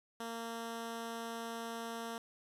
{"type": "tone", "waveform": "10% pulse", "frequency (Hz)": 230, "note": "A#3", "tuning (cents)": -23, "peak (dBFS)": -32, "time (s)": [0.2, 2.18], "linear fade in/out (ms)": 2, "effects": ["resampled to 32000 Hz"]}